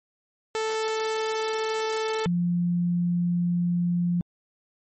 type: tone pair in turn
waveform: sawtooth / sine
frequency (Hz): 440 / 174.61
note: A4 / F3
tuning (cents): 0 / 0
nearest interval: octave + major third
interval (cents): 1600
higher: first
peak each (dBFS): -21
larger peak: neither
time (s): 0.55-2.26 / 2.26-4.21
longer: second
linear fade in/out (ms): 0
effects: MP3 32 kbps